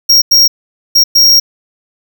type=tone bursts at uneven times; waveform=square; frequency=5588 Hz; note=F8; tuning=in tune; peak=-4 dBFS; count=4; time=0.09-0.22 / 0.31-0.48 / 0.95-1.04 / 1.15-1.4 s; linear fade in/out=10 ms; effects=none